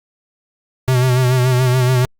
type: tone with vibrato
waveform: square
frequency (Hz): 126.9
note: B2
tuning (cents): +47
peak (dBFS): -12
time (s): 0.88-2.05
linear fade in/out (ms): 0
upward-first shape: sine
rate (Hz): 7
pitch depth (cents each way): 48
effects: Opus 48 kbps